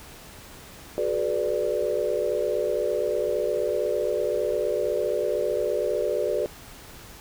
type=chord; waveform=sine; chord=G# half-diminished seventh; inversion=third; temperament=equal with one note detuned; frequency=370 / 425.3 / 493.9 / 587.3 Hz; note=F#4 / G#4 / B4 / D5; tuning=0 / +41 / 0 / 0 cents; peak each=-30 / -28 / -28 / -27 dBFS; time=0.98-6.46 s; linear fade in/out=0 ms; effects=pink hiss -45 dBFS RMS until 7.2 s